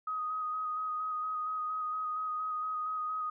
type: tone with vibrato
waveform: sine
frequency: 1253 Hz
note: D#6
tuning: 12 cents sharp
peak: -32 dBFS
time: 0.07-3.3 s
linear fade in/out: 5 ms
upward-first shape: square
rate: 4.3 Hz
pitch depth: 15 cents each way
effects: none